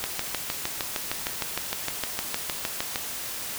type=click train; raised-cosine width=0.2 ms; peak=-9 dBFS; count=20; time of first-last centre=0.04-2.959 s; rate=6.51 Hz; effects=white hiss -34 dBFS RMS until 3.58 s